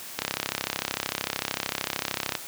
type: click train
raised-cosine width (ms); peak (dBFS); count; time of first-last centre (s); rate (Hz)
0.2; -8; 73; 0.19-2.352; 33.3
effects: white hiss -40 dBFS RMS until 2.47 s + high-pass 80 Hz 12 dB/octave